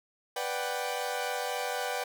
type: chord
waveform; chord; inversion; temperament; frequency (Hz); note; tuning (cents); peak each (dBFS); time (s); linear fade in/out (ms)
sawtooth; G major seventh; first; equal; 493.9 / 587.3 / 740 / 784; B4 / D5 / F#5 / G5; 0 / 0 / 0 / 0; -32 / -34 / -34 / -32; 0.36-2.04; 5
effects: none

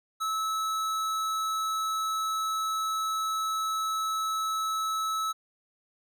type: tone with hard clipping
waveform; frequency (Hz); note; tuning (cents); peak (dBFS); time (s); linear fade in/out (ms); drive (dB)
sine; 1300; E6; -24; -29; 0.2-5.33; 20; 17
effects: none

